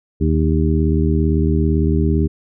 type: harmonic tone with a mistuned harmonic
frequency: 77.8 Hz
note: D#2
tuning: in tune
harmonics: 1 / 2 / 3 / 4 / 5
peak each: -16 / -19 / -21 / -22 / -23 dBFS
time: 0.2-2.28 s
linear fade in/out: 20 ms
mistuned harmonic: 5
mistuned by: +42 cents
effects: none